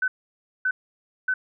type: tone bursts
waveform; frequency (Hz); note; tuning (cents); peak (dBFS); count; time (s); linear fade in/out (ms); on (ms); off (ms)
sine; 1513; F#6; +38; -20; 3; 0.02-1.34; 5; 60; 570
effects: none